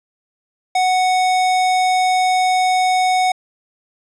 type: tone with hard clipping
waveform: sine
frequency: 740 Hz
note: F#5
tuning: in tune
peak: -15 dBFS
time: 0.75-3.32 s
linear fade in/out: 5 ms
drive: 18 dB
effects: resampled to 24000 Hz